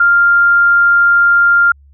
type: tone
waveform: sine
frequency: 1396.9 Hz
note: F6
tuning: in tune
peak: -6 dBFS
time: 0-1.72 s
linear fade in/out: 5 ms
effects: added 70 Hz sine -41 dBFS peak until 1.93 s